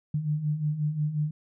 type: beating tone pair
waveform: sine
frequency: 146.83 / 152.43 Hz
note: D3 / D#3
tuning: 0 / -35 cents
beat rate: 5.6 Hz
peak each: -32 / -26 dBFS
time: 0.14-1.31 s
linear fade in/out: 5 ms
effects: none